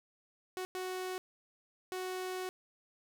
sawtooth tone bursts at uneven times, 370 Hz, F#4, in tune, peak -33 dBFS, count 3, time 0.57-0.65 / 0.75-1.18 / 1.92-2.49 s, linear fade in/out 0 ms, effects none

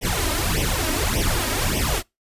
pink noise with flanger, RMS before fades -22 dBFS, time 0.01-2.03 s, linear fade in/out 50 ms, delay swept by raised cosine 0.34 to 3.24 ms, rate 1.7 Hz, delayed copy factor +0.85, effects noise-tail reverb RT60 0.2 s tail -25 dB re dry + resampled to 32000 Hz

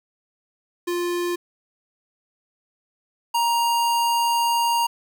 square tone pair in turn, 350.1 / 937.6 Hz, F4 / A#5, +4 / +10 cents, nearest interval octave + perfect fourth, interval 1706 cents, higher second, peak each -23 / -19 dBFS, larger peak second, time 0.87-1.36 / 3.34-4.87 s, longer second, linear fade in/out 10 ms, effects 9-bit

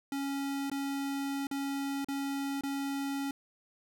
square tone with dropouts, 277.2 Hz, C#4, in tune, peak -33 dBFS, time 0.12-3.31 s, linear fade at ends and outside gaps 2 ms, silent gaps 0.699-0.715 / 1.47-1.512 / 2.046-2.085 / 2.61-2.635 s, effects none

